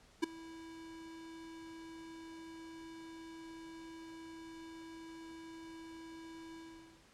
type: tone with ADSR envelope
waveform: square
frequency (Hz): 327.3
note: E4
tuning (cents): -12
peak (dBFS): -27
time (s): 0.22-7.04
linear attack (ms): 17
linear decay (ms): 8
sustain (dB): -22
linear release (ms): 460
effects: pink hiss -64 dBFS RMS until 7.13 s + low-pass 8000 Hz 12 dB/octave